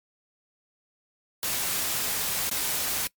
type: noise with dropouts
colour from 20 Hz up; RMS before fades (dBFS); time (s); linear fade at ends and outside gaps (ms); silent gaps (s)
white; -28; 1.43-3.07; 0; 2.494-2.513
effects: noise-tail reverb RT60 0.1 s tail -22 dB re dry + MP3 96 kbps